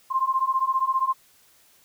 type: beating tone pair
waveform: sine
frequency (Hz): 1046.5 / 1061.5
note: C6 / C6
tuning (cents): 0 / +25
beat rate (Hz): 15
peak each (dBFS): -24 / -23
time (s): 0.1-1.14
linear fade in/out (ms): 20
effects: white hiss -58 dBFS RMS until 1.84 s